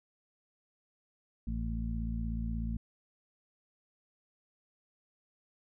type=harmonic tone; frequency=56.5 Hz; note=A1; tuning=47 cents sharp; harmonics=1 / 2 / 3 / 4; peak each=-34 / -41 / -42 / -39 dBFS; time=1.47-2.77 s; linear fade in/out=5 ms; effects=none